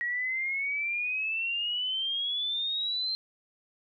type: exponential sweep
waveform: sine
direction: up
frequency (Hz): 1900 to 4158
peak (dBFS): -28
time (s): 0.01-3.15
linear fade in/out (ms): 0
effects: none